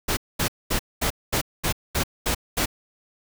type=noise bursts; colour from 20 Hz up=pink; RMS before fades=-23 dBFS; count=9; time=0.08-2.659 s; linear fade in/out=10 ms; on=91 ms; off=220 ms; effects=none